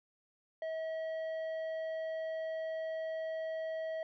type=tone with tanh clipping; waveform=sine; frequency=642 Hz; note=E5; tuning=46 cents flat; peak=-37 dBFS; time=0.62-4.03 s; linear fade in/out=2 ms; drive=8 dB; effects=none